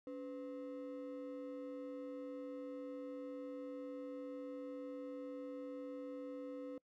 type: ring-modulated tone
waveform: triangle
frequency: 393.1 Hz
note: G4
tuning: 5 cents sharp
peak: -39 dBFS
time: 0.07-6.78 s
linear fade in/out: 2 ms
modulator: 111 Hz
effects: noise-tail reverb RT60 0.1 s tail -26 dB re dry